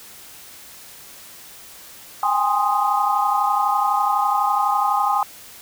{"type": "chord", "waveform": "sine", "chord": "Ab major seventh", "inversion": "third", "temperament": "equal with one note detuned", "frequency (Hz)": [798.6, 830.6, 1046.5, 1244.5], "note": ["G5", "Ab5", "C6", "Eb6"], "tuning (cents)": [32, 0, 0, 0], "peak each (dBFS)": -22, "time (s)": [2.23, 5.23], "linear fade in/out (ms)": 2, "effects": ["white hiss -42 dBFS RMS until 5.61 s"]}